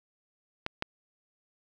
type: clicks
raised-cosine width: 0.3 ms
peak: -15 / -14 dBFS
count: 2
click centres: 0.664 / 0.824 s
effects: none